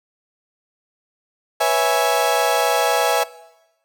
35% pulse chord, C# minor seventh, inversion third, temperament equal with one note detuned, 490.8 / 554.4 / 659.3 / 830.6 Hz, B4 / C#5 / E5 / G#5, -11 / 0 / 0 / 0 cents, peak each -22 / -22 / -18 / -18 dBFS, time 1.6-3.24 s, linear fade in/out 10 ms, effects noise-tail reverb RT60 1.0 s tail -19 dB re dry

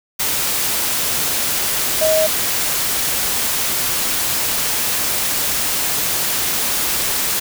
sine tone in noise, 630 Hz, D#5, 21 cents sharp, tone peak -13 dBFS, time 2.01-2.27 s, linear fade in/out 10 ms, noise white, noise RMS -19 dBFS, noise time 0.19-7.4 s, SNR +3 dB, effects none

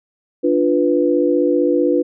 sine chord, B diminished, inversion first, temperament equal, 293.7 / 349.2 / 493.9 Hz, D4 / F4 / B4, 0 / 0 / 0 cents, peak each -17 dBFS, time 0.43-2.03 s, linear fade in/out 20 ms, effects none

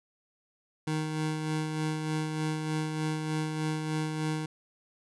25% pulse tone with tremolo, 155.56 Hz, D#3, in tune, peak -24 dBFS, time 0.87-4.46 s, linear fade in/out 5 ms, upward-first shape sine, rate 3.3 Hz, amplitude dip 40%, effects resampled to 24000 Hz

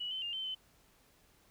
sine tone with pitch steps, 2938 / 3066 / 2811 / 3089 / 3052 Hz, F#7 / G7 / F7 / G7 / G7, -13 / -39 / +11 / -26 / -47 cents, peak -36 dBFS, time 0-0.55 s, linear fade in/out 10 ms, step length 110 ms, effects pink hiss -67 dBFS RMS until 1.5 s

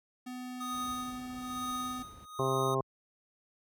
square tone with pitch glide, 251 to 252.7 Hz, B3 to B3, +28 to +40 cents, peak -40 dBFS, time 0.26-2.03 s, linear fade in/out 10 ms, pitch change +12 cents, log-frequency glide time 0.88-1.88 s
square tone with tremolo, 1244.5 Hz, D#6, in tune, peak -35 dBFS, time 0.6-2.75 s, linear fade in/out 10 ms, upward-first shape sine, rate 1.1 Hz, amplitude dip 90%
brown noise, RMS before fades -49 dBFS, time 0.72-2.26 s, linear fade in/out 20 ms
harmonic tone, 132.8 Hz, C3, 26 cents sharp, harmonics 1 / 2 / 3 / 4 / 5 / 6 / 7 / 8, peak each -34 / -40 / -32 / -38 / -38 / -41 / -44 / -34 dBFS, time 2.39-2.81 s, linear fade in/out 2 ms
effects high-pass 60 Hz 12 dB/octave

